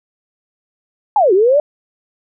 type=linear two-way sweep; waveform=sine; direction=down then up; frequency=880 to 353.4 to 610 Hz; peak=-8 dBFS; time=1.16-1.6 s; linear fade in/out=2 ms; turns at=1.33 s; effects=none